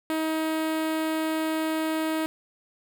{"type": "tone with notch filter", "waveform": "sawtooth", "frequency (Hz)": 316.9, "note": "D#4", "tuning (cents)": 32, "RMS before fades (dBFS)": -27, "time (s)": [0.1, 2.26], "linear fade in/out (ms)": 0, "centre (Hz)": 5900, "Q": 1.3, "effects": []}